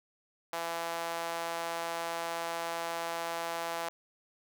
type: tone with high-pass filter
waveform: sawtooth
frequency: 167.7 Hz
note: E3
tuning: 30 cents sharp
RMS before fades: -36 dBFS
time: 0.53-3.89 s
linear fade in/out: 0 ms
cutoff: 730 Hz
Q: 1.8
effects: none